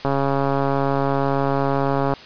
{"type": "click train", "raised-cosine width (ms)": 1, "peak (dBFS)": -7, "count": 289, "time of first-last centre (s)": [0.05, 2.137], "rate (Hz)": 138, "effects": ["white hiss -40 dBFS RMS until 2.25 s", "resampled to 11025 Hz"]}